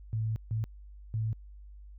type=tone bursts at uneven times; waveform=sine; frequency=110.6 Hz; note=A2; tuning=9 cents sharp; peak=-28 dBFS; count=3; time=0.13-0.36 / 0.51-0.64 / 1.14-1.33 s; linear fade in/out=0 ms; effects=added 50 Hz sine -46 dBFS peak until 1.98 s